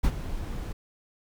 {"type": "noise with ADSR envelope", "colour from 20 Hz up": "brown", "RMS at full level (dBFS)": -20, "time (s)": [0.03, 0.73], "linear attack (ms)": 17, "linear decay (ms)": 59, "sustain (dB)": -13, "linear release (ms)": 10, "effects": []}